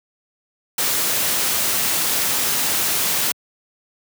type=noise; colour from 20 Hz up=white; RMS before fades=-20 dBFS; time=0.78-3.32 s; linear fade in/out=5 ms; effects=high-pass 100 Hz 12 dB/octave